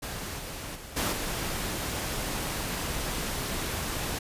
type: noise with level steps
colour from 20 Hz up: pink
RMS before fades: -36 / -38 / -43 / -28 / -32 dBFS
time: 0.02-4.19 s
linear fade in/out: 10 ms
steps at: 0.38 / 0.75 / 0.96 / 1.12 s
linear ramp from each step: 10 ms
effects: resampled to 32000 Hz